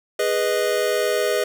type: chord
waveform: square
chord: G# minor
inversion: none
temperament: equal with one note detuned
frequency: 412.9 / 493.9 / 622.3 Hz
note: G#4 / B4 / D#5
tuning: -10 / 0 / 0 cents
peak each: -24 dBFS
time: 0.19-1.44 s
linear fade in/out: 5 ms
effects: none